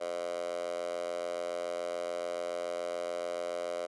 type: tone with high-pass filter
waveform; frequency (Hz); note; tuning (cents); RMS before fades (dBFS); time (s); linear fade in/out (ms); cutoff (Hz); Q
10% pulse; 87; F2; -6; -36; 0-3.87; 20; 580; 5.7
effects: resampled to 24000 Hz